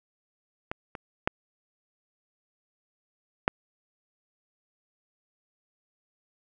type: clicks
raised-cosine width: 0.5 ms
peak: -16 / -22 / -8 / -6 dBFS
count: 4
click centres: 0.715 / 0.952 / 1.275 / 3.479 s
effects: none